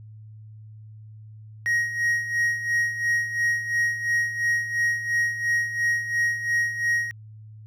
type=tone with tremolo; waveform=triangle; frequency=1885 Hz; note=A#6; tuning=19 cents sharp; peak=-17 dBFS; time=1.66-7.11 s; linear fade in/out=0 ms; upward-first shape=sine; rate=2.9 Hz; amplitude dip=70%; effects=added 108 Hz sine -41 dBFS peak until 7.66 s